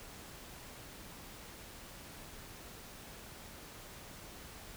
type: silence
effects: pink hiss -51 dBFS RMS until 4.76 s